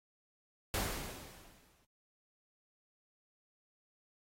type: noise with exponential decay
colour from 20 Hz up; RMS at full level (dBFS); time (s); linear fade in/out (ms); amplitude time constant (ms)
pink; -34; 0.74-1.85; 1; 240
effects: AAC 48 kbps